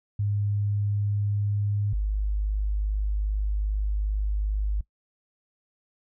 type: tone pair in turn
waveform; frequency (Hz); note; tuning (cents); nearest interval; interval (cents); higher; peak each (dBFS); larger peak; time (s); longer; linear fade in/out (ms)
sine; 102.5 / 51.25; G#2 / G#1; -22 / -22; octave; 1200; first; -23; neither; 0.19-1.93 / 1.93-4.81; second; 5
effects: noise-tail reverb RT60 0.1 s tail -20 dB re dry